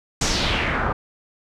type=noise with low-pass filter sweep; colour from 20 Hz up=pink; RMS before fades=-22 dBFS; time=0.21-0.93 s; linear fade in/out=5 ms; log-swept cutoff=7200 to 1100 Hz; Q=2.6; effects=none